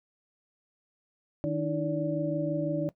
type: tone cluster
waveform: sine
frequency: 155.5 / 296.6 / 322.6 / 577 Hz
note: D#3 / D4 / E4 / D5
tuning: -1 / +17 / -37 / -31 cents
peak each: -32 / -32 / -33 / -31 dBFS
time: 1.44-2.89 s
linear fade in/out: 0 ms
effects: noise-tail reverb RT60 0.1 s tail -17 dB re dry